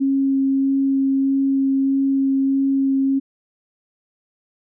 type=tone with vibrato; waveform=sine; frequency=271.3 Hz; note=C#4; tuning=37 cents flat; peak=-15 dBFS; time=0-3.2 s; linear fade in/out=20 ms; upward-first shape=sine; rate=1.6 Hz; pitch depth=8 cents each way; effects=none